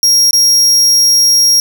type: tone with dropouts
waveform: 40% pulse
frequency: 5600 Hz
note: F8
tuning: 4 cents sharp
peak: -5 dBFS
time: 0.03-1.6 s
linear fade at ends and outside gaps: 1 ms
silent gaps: 0.309-0.331 s
effects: none